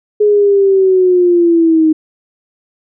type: linear sweep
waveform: sine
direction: down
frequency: 421 to 311.1 Hz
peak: -6 dBFS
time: 0.2-1.93 s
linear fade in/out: 10 ms
effects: none